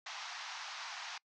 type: band-pass noise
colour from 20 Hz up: pink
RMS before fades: -45 dBFS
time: 0.06-1.18 s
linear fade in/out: 5 ms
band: 770 to 6200 Hz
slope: 48 dB/octave
effects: noise-tail reverb RT60 0.1 s tail -25 dB re dry